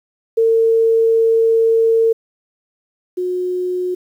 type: tone pair in turn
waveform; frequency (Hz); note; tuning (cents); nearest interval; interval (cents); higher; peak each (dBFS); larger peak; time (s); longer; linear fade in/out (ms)
sine; 452.9 / 362.7; A#4 / F#4; -50 / -34; major third; 384; first; -10 / -17; first; 0.37-2.13 / 3.17-3.95; first; 10
effects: 8-bit